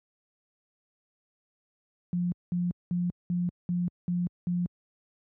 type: tone bursts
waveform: sine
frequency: 176.3 Hz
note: F3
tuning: 17 cents sharp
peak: -25 dBFS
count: 7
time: 2.13-4.66 s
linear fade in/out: 0 ms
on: 190 ms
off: 200 ms
effects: high-pass 80 Hz 12 dB/octave